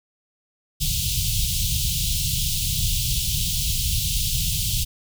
pink band-stop noise, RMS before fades -23 dBFS, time 0.8-4.85 s, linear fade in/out 20 ms, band 160 to 2900 Hz, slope 48 dB/octave, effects none

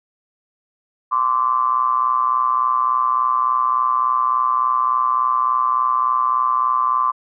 triangle ring-modulated tone, 61.74 Hz, B1, in tune, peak -10 dBFS, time 1.11-7.12 s, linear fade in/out 20 ms, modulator 1100 Hz, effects none

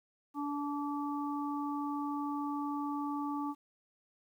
harmonic tone, 288.9 Hz, D4, 28 cents flat, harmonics 1 / 3 / 4, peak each -35 / -40 / -41 dBFS, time 0.34-3.55 s, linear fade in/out 50 ms, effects 11-bit

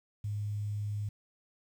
sine tone with quantisation, 103.83 Hz, G#2, in tune, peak -32 dBFS, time 0.24-1.09 s, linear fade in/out 5 ms, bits 10, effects none

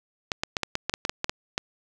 clicks, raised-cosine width 0.2 ms, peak -8 dBFS, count 12, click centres 0.318 / 0.435 / 0.568 / 0.633 / 0.754 / 0.896 / 0.939 / 1.051 / 1.095 / 1.244 / 1.295 / 1.579 s, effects none

